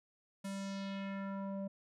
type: tone with low-pass filter sweep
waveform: square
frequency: 196 Hz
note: G3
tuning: in tune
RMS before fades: -41 dBFS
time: 0.44-1.68 s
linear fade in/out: 10 ms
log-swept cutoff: 11000 to 550 Hz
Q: 1.8
effects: none